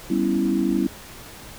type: chord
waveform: sine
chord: C# half-diminished seventh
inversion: second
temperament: equal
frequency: 196 / 246.9 / 277.2 / 329.6 Hz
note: G3 / B3 / C#4 / E4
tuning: 0 / 0 / 0 / 0 cents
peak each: -24 / -26 / -24 / -23 dBFS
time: 0.1-0.87 s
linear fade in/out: 5 ms
effects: pink hiss -41 dBFS RMS until 1.58 s